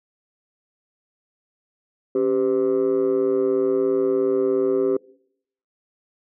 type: tone with amplitude modulation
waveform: sine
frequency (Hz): 392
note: G4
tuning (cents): 0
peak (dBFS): -11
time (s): 2.15-4.97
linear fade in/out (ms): 5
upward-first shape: sine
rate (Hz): 117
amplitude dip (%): 100
effects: noise-tail reverb RT60 0.7 s tail -24 dB re dry + tanh soft clip ceiling -13 dBFS

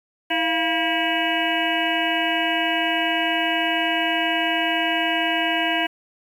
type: harmonic tone with a mistuned harmonic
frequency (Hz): 324.2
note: E4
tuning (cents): -29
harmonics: 1 / 2 / 3 / 5 / 6 / 7 / 8 / 9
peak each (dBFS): -27 / -25 / -30 / -27 / -30 / -29 / -30 / -26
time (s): 0.3-5.87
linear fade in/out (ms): 10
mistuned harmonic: 2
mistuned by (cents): +110
effects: 8-bit

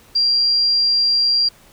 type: tone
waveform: sine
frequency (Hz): 4757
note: D8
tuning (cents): +21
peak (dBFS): -13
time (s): 0.15-1.49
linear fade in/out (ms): 10
effects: pink hiss -49 dBFS RMS until 1.72 s

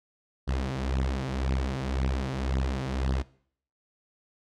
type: beating tone pair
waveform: sawtooth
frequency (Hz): 65 / 66.9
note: C2 / C2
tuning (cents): -11 / +39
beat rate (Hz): 1.9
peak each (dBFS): -26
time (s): 0.47-3.23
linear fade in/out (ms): 20
effects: noise-tail reverb RT60 0.6 s tail -21 dB re dry + low-pass 6000 Hz 12 dB/octave

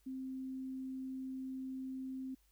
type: tone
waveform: sine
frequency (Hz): 262.2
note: C4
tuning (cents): +4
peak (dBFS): -40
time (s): 0.06-2.35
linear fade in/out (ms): 10
effects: added 50 Hz sine -70 dBFS peak until 2.51 s + white hiss -75 dBFS RMS until 2.51 s

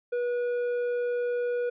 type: tone with tanh clipping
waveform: sine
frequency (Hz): 485.4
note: B4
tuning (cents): -30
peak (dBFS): -27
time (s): 0.12-1.7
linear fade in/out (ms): 10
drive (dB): 7
effects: none

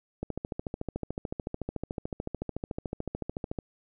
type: click train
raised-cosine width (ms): 2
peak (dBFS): -19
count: 47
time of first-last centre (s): 0.23-3.588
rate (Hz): 13.7
effects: none

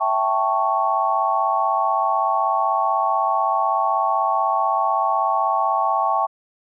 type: chord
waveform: sine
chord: A dominant seventh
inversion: second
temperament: equal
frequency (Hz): 659.3 / 784 / 880 / 1108.7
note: E5 / G5 / A5 / C#6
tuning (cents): 0 / 0 / 0 / 0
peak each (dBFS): -25 / -22 / -23 / -21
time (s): 0-6.27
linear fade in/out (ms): 20
effects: none

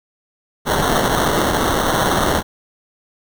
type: noise with sample-and-hold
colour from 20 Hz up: white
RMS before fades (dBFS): -17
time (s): 0.65-2.43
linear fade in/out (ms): 50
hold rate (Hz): 2450
effects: none

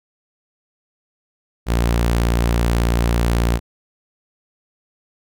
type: tone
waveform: sawtooth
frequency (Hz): 58.27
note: A#1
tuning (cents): 0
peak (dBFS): -11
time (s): 1.66-3.6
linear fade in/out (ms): 50
effects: none

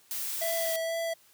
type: noise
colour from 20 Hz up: blue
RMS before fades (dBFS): -34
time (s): 0.11-0.76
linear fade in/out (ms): 0
type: tone with vibrato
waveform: square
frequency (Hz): 659.3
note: E5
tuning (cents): 0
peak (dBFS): -30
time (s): 0.41-1.14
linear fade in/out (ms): 10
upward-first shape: sine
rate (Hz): 2.1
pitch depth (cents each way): 16
effects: white hiss -61 dBFS RMS until 1.33 s + high-pass 80 Hz 12 dB/octave

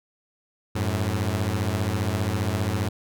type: beating tone pair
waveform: sawtooth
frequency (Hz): 92.5 / 107.5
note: F#2 / A2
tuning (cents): 0 / -40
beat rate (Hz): 15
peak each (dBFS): -22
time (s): 0.75-2.89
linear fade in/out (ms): 10
effects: none

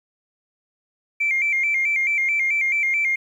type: tone with vibrato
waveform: sine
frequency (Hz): 2225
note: C#7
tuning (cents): +6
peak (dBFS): -17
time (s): 1.2-3.16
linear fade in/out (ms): 10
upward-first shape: square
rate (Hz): 4.6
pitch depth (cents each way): 80
effects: tanh soft clip ceiling -13 dBFS + 9-bit

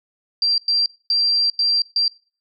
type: tone bursts at uneven times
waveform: sine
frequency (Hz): 4722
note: D8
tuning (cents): +9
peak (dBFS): -15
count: 5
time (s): 0.42-0.58 / 0.68-0.86 / 1.1-1.5 / 1.59-1.82 / 1.96-2.08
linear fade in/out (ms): 2
effects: noise-tail reverb RT60 0.4 s tail -24 dB re dry

